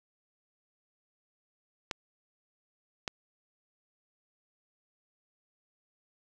clicks, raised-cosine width 0.2 ms, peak -15 dBFS, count 2, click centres 1.912 / 3.078 s, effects none

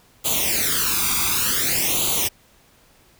white noise with flanger, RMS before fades -21 dBFS, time 0.24-2.29 s, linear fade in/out 20 ms, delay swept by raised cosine 0.28 to 0.85 ms, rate 0.55 Hz, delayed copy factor +0.85, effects pink hiss -55 dBFS RMS until 3.19 s

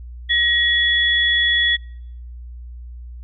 sine tone pair together, 1900 / 3385 Hz, A#6 / G#7, +33 / +32 cents, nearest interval minor seventh, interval 999 cents, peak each -17 dBFS, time 0.29-1.77 s, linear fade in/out 20 ms, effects noise-tail reverb RT60 0.7 s tail -26 dB re dry + added 60 Hz sine -32 dBFS peak until 3.23 s

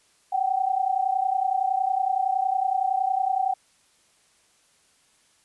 sine tone pair together, 748.2 / 779 Hz, F#5 / G5, +19 / -11 cents, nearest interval minor second, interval 70 cents, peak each -24 dBFS, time 0.32-3.54 s, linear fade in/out 10 ms, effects white hiss -62 dBFS RMS until 5.44 s + resampled to 24000 Hz

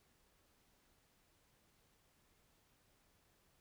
silence, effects pink hiss -74 dBFS RMS until 3.6 s

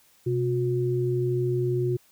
sine tone pair together, 127.5 / 360.6 Hz, C3 / F#4, -44 / -45 cents, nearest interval octave + tritone, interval 1799 cents, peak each -25 dBFS, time 0.26-1.97 s, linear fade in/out 10 ms, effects white hiss -60 dBFS RMS until 2.11 s

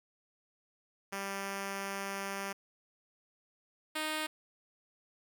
5% pulse tone pair in turn, 196.8 / 310.1 Hz, G3 / D#4, +7 / -6 cents, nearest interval minor sixth, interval 787 cents, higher second, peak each -25 / -22 dBFS, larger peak second, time 1.12-2.53 / 3.95-4.27 s, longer first, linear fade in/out 10 ms, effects none

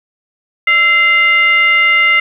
sine tone with frequency modulation, 2075 Hz, C7, 15 cents flat, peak -7 dBFS, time 0.67-2.2 s, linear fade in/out 5 ms, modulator 739 Hz, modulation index 0.67, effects 8-bit

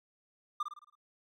triangle tone with echo, 1200 Hz, D6, 37 cents sharp, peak -28 dBFS, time 0.6-0.63 s, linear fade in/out 5 ms, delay 54 ms, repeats 6, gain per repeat -6 dB, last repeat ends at 0.954 s, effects none

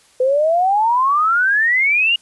sine exponential sweep, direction up, 500 to 2885 Hz, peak -12 dBFS, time 0.2-2.16 s, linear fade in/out 5 ms, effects white hiss -52 dBFS RMS until 2.21 s + resampled to 24000 Hz

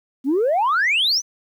sine exponential sweep, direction up, 250.3 to 6272 Hz, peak -14 dBFS, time 0.24-1.22 s, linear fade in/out 50 ms, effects tanh soft clip ceiling -13 dBFS + 9-bit

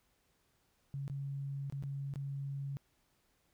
sine tone with dropouts, 138.9 Hz, C#3, 4 cents sharp, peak -37 dBFS, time 0.94-2.77 s, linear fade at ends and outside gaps 0 ms, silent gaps 1.079-1.098 / 1.699-1.724 / 1.825-1.837 / 2.138-2.158 s, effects pink hiss -75 dBFS RMS until 3.53 s

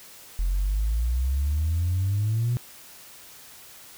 sine exponential sweep, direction up, 42.63 to 124 Hz, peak -20 dBFS, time 0.39-2.57 s, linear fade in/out 0 ms, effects tanh soft clip ceiling -18 dBFS + white hiss -47 dBFS RMS until 3.97 s

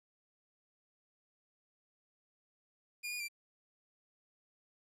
sawtooth tone with pitch steps, 2423 / 2448 / 2358 Hz, D#7 / D#7 / D7, -47 / -29 / +6 cents, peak -35 dBFS, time 3.03-3.285 s, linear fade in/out 20 ms, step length 85 ms, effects resampled to 32000 Hz + 12-bit

